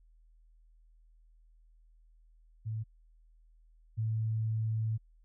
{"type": "tone pair in turn", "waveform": "sine", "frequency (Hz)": [110, 110.64], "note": ["A2", "A2"], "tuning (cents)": [0, 10], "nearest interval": "unison", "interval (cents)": 10, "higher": "second", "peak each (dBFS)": [-33, -29], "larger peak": "second", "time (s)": [[2.65, 2.84], [3.97, 4.98]], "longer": "second", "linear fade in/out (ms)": 20, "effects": ["added 40 Hz sine -59 dBFS peak until 5.24 s"]}